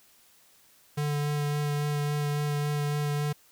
square tone with vibrato, 146.83 Hz, D3, in tune, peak -27 dBFS, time 0.97-3.33 s, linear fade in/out 10 ms, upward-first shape sine, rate 3.6 Hz, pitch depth 12 cents each way, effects white hiss -60 dBFS RMS until 3.51 s

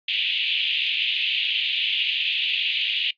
pink band-pass noise, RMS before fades -24 dBFS, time 0.08-3.11 s, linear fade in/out 5 ms, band 2600 to 3400 Hz, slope 48 dB/octave, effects noise-tail reverb RT60 0.1 s tail -19 dB re dry + resampled to 11025 Hz

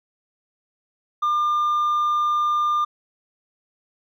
triangle tone with hard clipping, 1200 Hz, D6, 37 cents sharp, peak -17 dBFS, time 1.22-2.85 s, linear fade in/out 10 ms, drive 1 dB, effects none

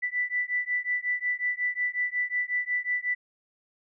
sine beating tone pair, 1975.5 / 1981 Hz, B6 / B6, 0 / +5 cents, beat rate 5.5 Hz, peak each -29 dBFS, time 0.02-3.15 s, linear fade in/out 20 ms, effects none

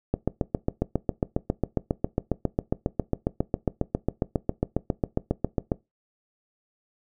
click train, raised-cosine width 2 ms, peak -9 dBFS, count 42, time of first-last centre 0.14-5.718 s, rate 7.35 Hz, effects noise-tail reverb RT60 0.2 s tail -20 dB re dry

